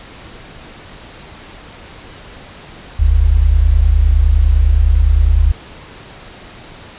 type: tone pair together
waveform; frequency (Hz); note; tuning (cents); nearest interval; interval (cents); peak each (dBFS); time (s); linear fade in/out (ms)
sine; 43.73 / 73.5; F1 / D2; +3 / +2; major sixth; 899; -10; 2.99-5.52; 10
effects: pink hiss -36 dBFS RMS until 6.98 s + resampled to 8000 Hz